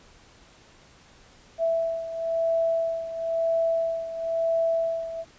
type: beating tone pair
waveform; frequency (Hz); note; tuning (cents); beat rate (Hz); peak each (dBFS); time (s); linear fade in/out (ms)
sine; 660 / 660.99; E5 / E5; +2 / +5; 0.99; -24 / -29; 1.58-5.25; 50
effects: pink hiss -54 dBFS RMS until 5.38 s + resampled to 16000 Hz